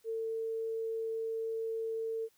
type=tone; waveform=sine; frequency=449.4 Hz; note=A4; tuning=37 cents sharp; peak=-33 dBFS; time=0.04-2.29 s; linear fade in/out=50 ms; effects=white hiss -70 dBFS RMS until 2.37 s